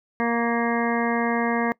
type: harmonic tone with a mistuned harmonic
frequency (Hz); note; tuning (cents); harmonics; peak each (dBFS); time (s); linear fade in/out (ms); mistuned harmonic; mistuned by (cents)
234.4; A#3; +10; 1 / 2 / 3 / 4 / 5 / 7 / 8 / 9; -24 / -27 / -29 / -30 / -31 / -32 / -33 / -34; 0.2-1.72; 0; 5; -23
effects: noise-tail reverb RT60 0.1 s tail -22 dB re dry